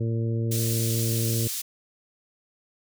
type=harmonic tone; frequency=114.3 Hz; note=A#2; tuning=34 cents flat; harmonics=1 / 2 / 3 / 4 / 5; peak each=-24 / -33 / -34 / -36 / -44 dBFS; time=0-1.48 s; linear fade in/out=10 ms
type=high-pass noise; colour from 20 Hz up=pink; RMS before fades=-31 dBFS; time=0.51-1.62 s; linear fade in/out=10 ms; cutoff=5400 Hz; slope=12 dB/octave
effects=none

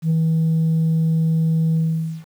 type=tone with ADSR envelope; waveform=sine; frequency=161.5 Hz; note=E3; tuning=35 cents flat; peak=-11 dBFS; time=0.02-2.25 s; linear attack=85 ms; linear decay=13 ms; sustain=-2 dB; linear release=490 ms; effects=tanh soft clip ceiling -13 dBFS + 8-bit

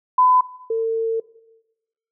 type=tone pair in turn; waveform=sine; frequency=1007 / 451.3 Hz; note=B5 / A4; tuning=+33 / +44 cents; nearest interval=octave + major second; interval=1389 cents; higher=first; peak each=-11 / -18 dBFS; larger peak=first; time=0.18-0.41 / 0.7-1.2 s; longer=second; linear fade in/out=5 ms; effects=noise-tail reverb RT60 1.0 s tail -19 dB re dry

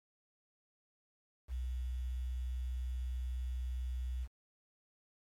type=tone with quantisation; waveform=sine; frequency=62.4 Hz; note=B1; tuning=19 cents sharp; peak=-35 dBFS; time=1.48-4.28 s; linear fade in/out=50 ms; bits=10; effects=MP3 64 kbps

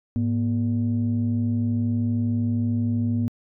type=tone pair together; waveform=sine; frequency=106 / 238.8 Hz; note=G#2 / A#3; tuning=+36 / +42 cents; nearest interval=octave + major second; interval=1406 cents; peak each=-22 dBFS; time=0.16-3.28 s; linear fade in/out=0 ms; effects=tanh soft clip ceiling -15 dBFS

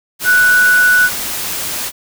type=tone in noise; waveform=sine; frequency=1480 Hz; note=F#6; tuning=in tune; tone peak=-7 dBFS; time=0.24-1.1 s; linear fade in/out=50 ms; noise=white; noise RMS=-21 dBFS; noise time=0.19-1.92 s; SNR=+11 dB; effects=none

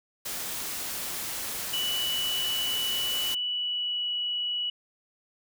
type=noise; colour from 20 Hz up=white; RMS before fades=-34 dBFS; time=0.25-3.35 s; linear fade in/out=10 ms
type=tone with pitch glide; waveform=sine; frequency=2960 to 2936 Hz; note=F#7 to F#7; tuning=0 to -14 cents; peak=-27 dBFS; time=1.73-4.7 s; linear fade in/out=5 ms; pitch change=-14 cents; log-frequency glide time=3.32-4.08 s
effects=none

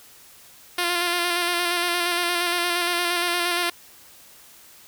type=tone with vibrato; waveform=5% pulse; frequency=349.2 Hz; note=F4; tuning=in tune; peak=-10 dBFS; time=0.78-3.7 s; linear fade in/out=5 ms; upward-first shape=square; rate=8.6 Hz; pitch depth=23 cents each way; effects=white hiss -49 dBFS RMS until 4.87 s

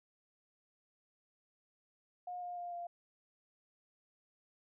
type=tone with pitch steps; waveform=sine; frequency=717 / 709.6 / 702.2 / 695 Hz; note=F5 / F5 / F5 / F5; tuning=+45 / +27 / +9 / -9 cents; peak=-40 dBFS; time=2.27-2.87 s; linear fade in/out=5 ms; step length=150 ms; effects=none

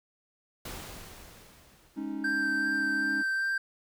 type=noise with exponential decay; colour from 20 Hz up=pink; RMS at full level=-39 dBFS; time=0.65-2.86 s; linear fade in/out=5 ms; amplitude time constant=480 ms
type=chord; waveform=triangle; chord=Ab suspended fourth; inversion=none; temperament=equal with one note detuned; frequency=208.6 / 277.2 / 311.1 Hz; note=Ab3 / Db4 / Eb4; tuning=+8 / 0 / 0 cents; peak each=-38 / -34 / -34 dBFS; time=1.96-3.23 s; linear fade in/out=20 ms
type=tone with vibrato; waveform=triangle; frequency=1568 Hz; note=G6; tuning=in tune; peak=-25 dBFS; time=2.24-3.58 s; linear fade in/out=5 ms; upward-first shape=sine; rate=2.6 Hz; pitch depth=10 cents each way
effects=none

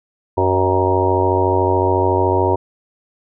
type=harmonic tone with a mistuned harmonic; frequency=93.8 Hz; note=F#2; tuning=24 cents sharp; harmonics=1 / 3 / 4 / 5 / 6 / 7 / 8 / 9 / 10; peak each=-20 / -25 / -18 / -22 / -24 / -24 / -28 / -27 / -19 dBFS; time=0.37-2.56 s; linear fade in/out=10 ms; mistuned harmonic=7; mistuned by=-22 cents; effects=none

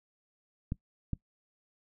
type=clicks; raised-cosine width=5 ms; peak=-20 / -20 dBFS; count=2; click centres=0.721 / 1.133 s; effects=noise-tail reverb RT60 0.1 s tail -21 dB re dry

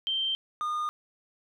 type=tone pair in turn; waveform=sine / triangle; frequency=3136 / 1220.3 Hz; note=G7 / D#6; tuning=0 / -34 cents; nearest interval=octave + major third; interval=1634 cents; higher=first; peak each=-26 dBFS; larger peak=neither; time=0.07-0.35 / 0.61-0.89 s; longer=neither; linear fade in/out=0 ms; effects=none

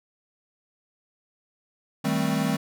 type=chord; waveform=square; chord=A half-diminished seventh; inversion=second; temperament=equal with one note detuned; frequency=159.11 / 196 / 220 / 261.6 Hz; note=Eb3 / G3 / A3 / C4; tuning=+39 / 0 / 0 / 0 cents; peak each=-29 dBFS; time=2.04-2.57 s; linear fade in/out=10 ms; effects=none

